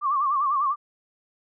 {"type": "tone with vibrato", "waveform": "sine", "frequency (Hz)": 1130, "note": "C#6", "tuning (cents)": 33, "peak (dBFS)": -20, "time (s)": [0.01, 0.76], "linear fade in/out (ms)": 50, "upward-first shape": "sine", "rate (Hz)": 10, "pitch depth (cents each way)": 110, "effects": []}